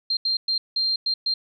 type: tone bursts at uneven times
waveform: sine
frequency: 4180 Hz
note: C8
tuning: 2 cents flat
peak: -20 dBFS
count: 6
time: 0.1-0.17 / 0.25-0.37 / 0.48-0.58 / 0.76-0.96 / 1.06-1.14 / 1.26-1.34 s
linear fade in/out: 5 ms
effects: none